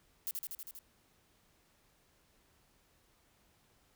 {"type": "noise with echo", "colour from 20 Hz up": "violet", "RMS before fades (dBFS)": -37, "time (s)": [0.27, 0.31], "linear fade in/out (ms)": 0, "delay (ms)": 80, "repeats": 6, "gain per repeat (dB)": -2, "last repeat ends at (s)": 0.79, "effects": ["pink hiss -70 dBFS RMS until 3.95 s"]}